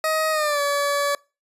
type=tone with pitch glide; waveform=20% pulse; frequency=630 to 571.1 Hz; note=D#5 to D5; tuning=+21 to -49 cents; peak=-15 dBFS; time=0.04-1.15 s; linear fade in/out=2 ms; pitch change=-170 cents; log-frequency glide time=0.31-0.61 s; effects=noise-tail reverb RT60 0.3 s tail -25 dB re dry + resampled to 32000 Hz